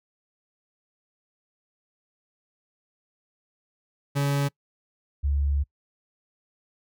40% pulse / sine tone pair in turn, 141.3 / 70.87 Hz, C#3 / C#2, +34 / +39 cents, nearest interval octave, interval 1195 cents, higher first, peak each -21 dBFS, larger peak neither, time 4.15-4.49 / 5.23-5.64 s, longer second, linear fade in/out 20 ms, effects noise-tail reverb RT60 0.1 s tail -25 dB re dry

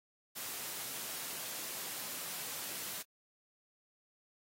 white high-pass noise, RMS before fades -42 dBFS, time 0.35-3.03 s, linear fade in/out 20 ms, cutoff 110 Hz, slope 24 dB/octave, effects AAC 48 kbps

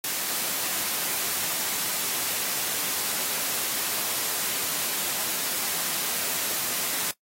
white high-pass noise, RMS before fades -28 dBFS, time 0.04-7.11 s, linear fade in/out 2 ms, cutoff 150 Hz, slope 12 dB/octave, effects noise-tail reverb RT60 0.1 s tail -19 dB re dry + AAC 48 kbps

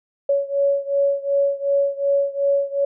sine beating tone pair, 559 / 561.7 Hz, C#5 / C#5, +14 / +23 cents, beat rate 2.7 Hz, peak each -19 / -21 dBFS, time 0.29-2.85 s, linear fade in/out 5 ms, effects none

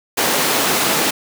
pink high-pass noise, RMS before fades -17 dBFS, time 0.17-1.11 s, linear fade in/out 10 ms, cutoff 280 Hz, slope 12 dB/octave, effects none

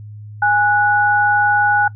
sine tone pair together, 826 / 1471.8 Hz, G#5 / F#6, -10 / -10 cents, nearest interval minor seventh, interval 1000 cents, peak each -14 dBFS, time 0.42-1.88 s, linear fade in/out 5 ms, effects noise-tail reverb RT60 0.1 s tail -20 dB re dry + added 105 Hz sine -31 dBFS peak until 1.95 s

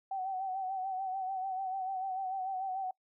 sine tone with vibrato, 760 Hz, F#5, 46 cents sharp, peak -33 dBFS, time 0.11-2.91 s, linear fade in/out 5 ms, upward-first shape sine, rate 6.8 Hz, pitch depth 48 cents each way, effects noise-tail reverb RT60 0.1 s tail -24 dB re dry

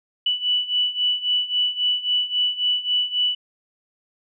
sine beating tone pair, 2962 / 2965.7 Hz, F#7 / F#7, +1 / +3 cents, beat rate 3.7 Hz, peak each -24 / -21 dBFS, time 0.26-3.35 s, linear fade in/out 5 ms, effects none

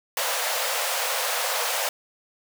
pink high-pass noise, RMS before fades -26 dBFS, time 0.17-1.89 s, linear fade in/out 2 ms, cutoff 480 Hz, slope 96 dB/octave, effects none

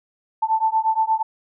sine beating tone pair, 880 / 888.5 Hz, A5 / A5, 0 / +17 cents, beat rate 8.5 Hz, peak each -20 dBFS, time 0.42-1.23 s, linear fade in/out 10 ms, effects none

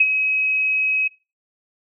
sine tone with ADSR envelope, 2547 Hz, D#7, 40 cents sharp, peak -9 dBFS, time 0-1.08 s, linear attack 7 ms, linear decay 43 ms, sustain -8 dB, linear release 8 ms, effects noise-tail reverb RT60 0.3 s tail -22 dB re dry

